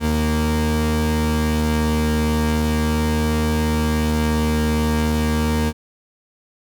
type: tone pair together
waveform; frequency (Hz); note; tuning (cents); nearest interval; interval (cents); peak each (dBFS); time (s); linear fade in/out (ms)
35% pulse; 77.2 / 231.2; D#2 / A#3; -13 / -14; octave + perfect fifth; 1899; -18; 0-5.73; 50
effects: none